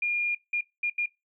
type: tone bursts at uneven times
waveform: sine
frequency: 2417 Hz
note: D7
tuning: 49 cents sharp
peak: -24 dBFS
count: 4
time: 0.02-0.35 / 0.53-0.61 / 0.83-0.9 / 0.98-1.06 s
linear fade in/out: 5 ms
effects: noise-tail reverb RT60 0.2 s tail -22 dB re dry